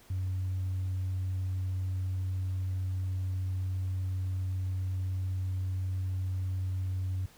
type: tone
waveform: sine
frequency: 93.3 Hz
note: F#2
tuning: 15 cents sharp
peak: -28 dBFS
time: 0.1-7.26 s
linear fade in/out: 5 ms
effects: tanh soft clip ceiling -27 dBFS + pink hiss -58 dBFS RMS until 7.37 s

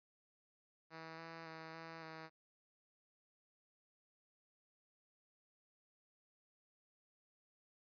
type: tone with pitch steps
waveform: 5% pulse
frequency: 161.8 / 164.4 / 161 / 163.6 / 160.1 Hz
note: E3 / E3 / E3 / E3 / D#3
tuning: -32 / -4 / -41 / -13 / +50 cents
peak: -38 dBFS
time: 0.9-2.3 s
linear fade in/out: 50 ms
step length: 280 ms
effects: resampled to 11025 Hz

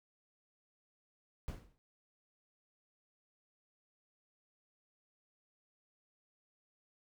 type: noise with exponential decay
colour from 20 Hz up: brown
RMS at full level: -39 dBFS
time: 1.48-1.78 s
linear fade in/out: 0 ms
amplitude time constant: 65 ms
effects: none

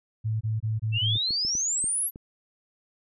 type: tone bursts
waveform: sine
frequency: 109.8 Hz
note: A2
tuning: 3 cents flat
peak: -24 dBFS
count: 5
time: 0.24-1.182 s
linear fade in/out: 20 ms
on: 170 ms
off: 23 ms
type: exponential sweep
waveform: sine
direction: up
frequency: 2644 to 11840 Hz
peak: -24 dBFS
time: 0.92-2.11 s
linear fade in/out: 50 ms
type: clicks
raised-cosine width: 3 ms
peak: -27 dBFS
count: 6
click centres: 1.156 / 1.307 / 1.45 / 1.552 / 1.842 / 2.159 s
effects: none

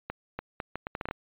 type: accelerating click train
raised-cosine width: 0.5 ms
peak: -18 dBFS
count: 10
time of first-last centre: 0.1-1.111 s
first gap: 290 ms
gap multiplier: 0.73
effects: resampled to 8000 Hz

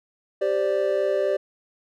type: chord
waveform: triangle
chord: G suspended fourth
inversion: none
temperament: equal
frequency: 392 / 523.3 / 587.3 Hz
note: G4 / C5 / D5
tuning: 0 / 0 / 0 cents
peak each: -23 / -25 / -21 dBFS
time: 0.41-1.37 s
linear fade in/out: 10 ms
effects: none

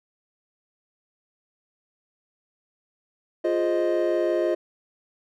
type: chord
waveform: triangle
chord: F minor seventh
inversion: none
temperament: equal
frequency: 349.2 / 415.3 / 523.3 / 622.3 Hz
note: F4 / Ab4 / C5 / Eb5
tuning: 0 / 0 / 0 / 0 cents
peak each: -22 / -28 / -27 / -23 dBFS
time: 3.44-4.55 s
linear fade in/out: 10 ms
effects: none

